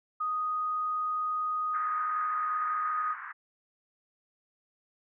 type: tone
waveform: sine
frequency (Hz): 1244.5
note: D#6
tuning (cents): 0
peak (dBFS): -28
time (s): 0.2-3.14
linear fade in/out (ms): 10
type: band-pass noise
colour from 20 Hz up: pink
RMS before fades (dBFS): -41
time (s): 1.73-3.33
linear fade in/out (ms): 20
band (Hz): 1100 to 1800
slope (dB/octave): 48
effects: none